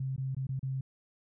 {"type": "tone with dropouts", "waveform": "sine", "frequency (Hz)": 132.9, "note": "C3", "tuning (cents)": 27, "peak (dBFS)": -31, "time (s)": [0, 0.81], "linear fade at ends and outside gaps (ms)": 5, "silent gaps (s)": [[0.163, 0.179], [0.348, 0.366], [0.469, 0.49], [0.594, 0.629]], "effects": []}